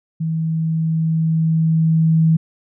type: tone with level ramp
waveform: sine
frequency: 161.2 Hz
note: E3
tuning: 38 cents flat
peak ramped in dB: -18 to -10 dBFS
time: 0.2-2.37 s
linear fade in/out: 10 ms
effects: none